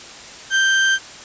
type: tone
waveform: 35% pulse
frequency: 1568 Hz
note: G6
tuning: in tune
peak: -12 dBFS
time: 0.5-0.99 s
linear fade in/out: 50 ms
effects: white hiss -37 dBFS RMS until 1.24 s + resampled to 16000 Hz